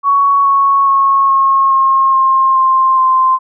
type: tone with pitch steps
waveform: sine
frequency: 1117 / 1106.1 / 1095.3 / 1084.6 / 1074 / 1063.5 / 1053.1 / 1042.8 Hz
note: C#6 / C#6 / C#6 / C#6 / C6 / C6 / C6 / C6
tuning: +13 / -4 / -21 / -38 / +45 / +28 / +11 / -6 cents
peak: -7 dBFS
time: 0.03-3.39 s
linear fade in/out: 50 ms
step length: 420 ms
effects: none